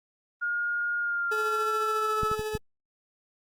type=tone with pitch glide; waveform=sine; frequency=1424 to 1305.8 Hz; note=F6 to E6; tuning=+33 to -17 cents; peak=-26 dBFS; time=0.41-2.36 s; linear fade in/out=20 ms; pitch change=-150 cents; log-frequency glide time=0.99-2.18 s
type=tone with tremolo; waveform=40% pulse; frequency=430 Hz; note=A4; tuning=40 cents flat; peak=-28 dBFS; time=1.31-2.58 s; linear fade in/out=10 ms; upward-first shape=sine; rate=14 Hz; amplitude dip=35%
type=clicks; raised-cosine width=5 ms; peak=-20 / -24 / -24 / -20 dBFS; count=4; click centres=2.233 / 2.315 / 2.394 / 2.552 s
effects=Opus 32 kbps